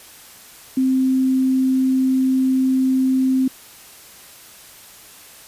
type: tone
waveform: sine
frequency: 261.3 Hz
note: C4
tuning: 2 cents flat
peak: -14 dBFS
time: 0.77-3.48 s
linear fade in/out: 5 ms
effects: white hiss -43 dBFS RMS until 5.47 s + resampled to 32000 Hz